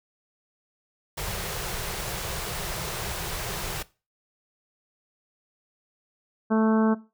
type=band-stop noise; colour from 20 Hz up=pink; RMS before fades=-32 dBFS; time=1.17-3.83 s; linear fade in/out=10 ms; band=200 to 330 Hz; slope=96 dB/octave
type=harmonic tone; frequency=220 Hz; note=A3; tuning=in tune; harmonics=1 / 2 / 3 / 4 / 5 / 6 / 7; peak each=-20 / -26 / -30 / -32 / -34 / -36 / -37 dBFS; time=6.5-6.95 s; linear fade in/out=20 ms
effects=noise-tail reverb RT60 0.3 s tail -19 dB re dry